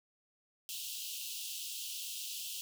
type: high-pass noise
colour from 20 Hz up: pink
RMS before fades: -42 dBFS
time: 0.69-2.61 s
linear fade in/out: 0 ms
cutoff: 2700 Hz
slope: 96 dB/octave
effects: none